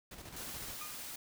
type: noise with tremolo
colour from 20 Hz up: pink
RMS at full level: -48 dBFS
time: 0.11-0.74 s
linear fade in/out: 5 ms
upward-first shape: square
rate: 14 Hz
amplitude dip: 45%
type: noise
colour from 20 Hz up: white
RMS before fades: -45 dBFS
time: 0.36-1.16 s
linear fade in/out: 5 ms
type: tone with exponential decay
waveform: 30% pulse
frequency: 1221 Hz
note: D#6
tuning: 33 cents flat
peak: -40 dBFS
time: 0.81-1.08 s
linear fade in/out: 2 ms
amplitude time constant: 58 ms
effects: none

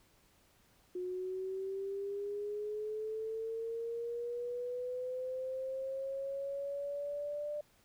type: linear sweep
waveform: sine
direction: up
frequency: 360.2 to 595 Hz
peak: -36 dBFS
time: 0.95-7.61 s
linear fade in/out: 5 ms
effects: pink hiss -68 dBFS RMS until 7.84 s

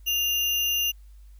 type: tone with sample-and-hold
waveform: sine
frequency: 2808 Hz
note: F7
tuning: 9 cents sharp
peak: -22 dBFS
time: 0.06-0.92 s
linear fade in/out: 20 ms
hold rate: 8820 Hz
effects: added 50 Hz sine -45 dBFS peak until 1.39 s + white hiss -67 dBFS RMS until 1.39 s

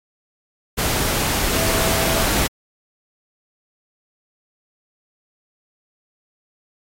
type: tone in noise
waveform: sine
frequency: 656 Hz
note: E5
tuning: 9 cents flat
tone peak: -27 dBFS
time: 1.55-2.26 s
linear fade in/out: 20 ms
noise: pink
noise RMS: -20 dBFS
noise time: 0.77-2.48 s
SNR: -10 dB
effects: AAC 48 kbps

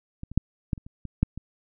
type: clicks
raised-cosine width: 5 ms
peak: -23 / -26 / -7 / -12 / -28 / -30 / -23 / -7 / -23 dBFS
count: 9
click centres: 0.234 / 0.316 / 0.376 / 0.732 / 0.778 / 0.865 / 1.053 / 1.23 / 1.376 s
effects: none

